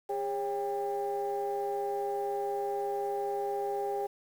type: tone cluster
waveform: sine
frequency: 404.9 / 549 / 798 Hz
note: G#4 / C#5 / G5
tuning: -44 / -17 / +31 cents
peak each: -32 / -38 / -33 dBFS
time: 0.09-4.07 s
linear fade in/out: 10 ms
effects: tanh soft clip ceiling -24 dBFS + 9-bit